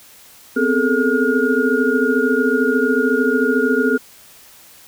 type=tone cluster; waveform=sine; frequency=249.8 / 263.4 / 419.5 / 448.1 / 1430 Hz; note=B3 / C4 / G#4 / A4 / F6; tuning=+20 / +12 / +17 / +32 / +41 cents; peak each=-20 dBFS; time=0.56-3.98 s; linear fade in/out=10 ms; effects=white hiss -45 dBFS RMS until 4.87 s